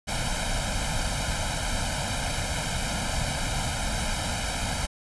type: noise with comb filter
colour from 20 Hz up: pink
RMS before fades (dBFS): -28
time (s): 0.07-4.87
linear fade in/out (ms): 20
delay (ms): 1.3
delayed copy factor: +0.9
effects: resampled to 24000 Hz